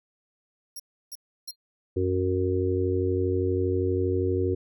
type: tone bursts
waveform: 15% pulse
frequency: 5588 Hz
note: F8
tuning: in tune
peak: -30 dBFS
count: 3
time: 0.76-1.511 s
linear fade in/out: 5 ms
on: 37 ms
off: 320 ms
type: tone with exponential decay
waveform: triangle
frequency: 4200 Hz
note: C8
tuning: 6 cents sharp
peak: -33 dBFS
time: 1.48-1.56 s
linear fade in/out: 5 ms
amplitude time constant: 16 ms
type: harmonic tone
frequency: 92.5 Hz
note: F#2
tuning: in tune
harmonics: 1 / 3 / 4 / 5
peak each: -27 / -31 / -26 / -30 dBFS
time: 1.96-4.55 s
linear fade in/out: 10 ms
effects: none